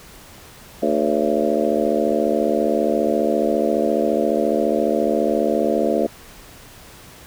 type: harmonic tone with a mistuned harmonic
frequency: 74.6 Hz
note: D2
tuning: 28 cents sharp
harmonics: 3 / 4 / 5 / 6 / 7 / 8 / 9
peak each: -24 / -24 / -24 / -24 / -24 / -24 / -24 dBFS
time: 0.82-6.07 s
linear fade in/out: 10 ms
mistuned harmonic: 8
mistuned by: -60 cents
effects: pink hiss -43 dBFS RMS until 7.26 s